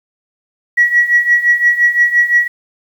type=tone with tremolo; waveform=sine; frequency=1924 Hz; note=B6; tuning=46 cents flat; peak=-4 dBFS; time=0.77-2.48 s; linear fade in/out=10 ms; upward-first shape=triangle; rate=5.8 Hz; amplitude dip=85%; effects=tanh soft clip ceiling 0 dBFS + 7-bit